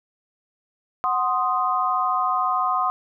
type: chord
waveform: sine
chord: C diminished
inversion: second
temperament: equal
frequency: 740 / 1046.5 / 1244.5 Hz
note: Gb5 / C6 / Eb6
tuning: 0 / 0 / 0 cents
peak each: -25 / -23 / -23 dBFS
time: 1.04-2.9 s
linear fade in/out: 0 ms
effects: none